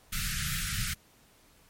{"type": "band-stop noise", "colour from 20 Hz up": "pink", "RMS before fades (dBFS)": -32, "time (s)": [0.12, 0.94], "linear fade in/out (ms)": 10, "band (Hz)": [200, 1300], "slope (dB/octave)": 96, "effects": ["pink hiss -61 dBFS RMS until 1.69 s", "MP3 64 kbps"]}